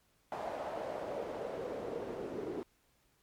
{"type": "noise with band-pass filter sweep", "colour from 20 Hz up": "pink", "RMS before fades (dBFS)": -40, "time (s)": [0.32, 2.63], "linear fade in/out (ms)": 0, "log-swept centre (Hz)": [710, 370], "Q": 3.1, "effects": ["pink hiss -72 dBFS RMS until 3.22 s", "MP3 96 kbps"]}